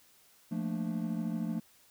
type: chord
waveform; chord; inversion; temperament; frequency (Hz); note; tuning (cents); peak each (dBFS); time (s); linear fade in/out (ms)
triangle; Bb major seventh; second; equal with one note detuned; 173.11 / 220 / 233.1 / 293.7; F3 / A3 / Bb3 / D4; -15 / 0 / 0 / 0; -34 / -33 / -39 / -39; 0.51-1.6; 10
effects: white hiss -63 dBFS RMS until 1.9 s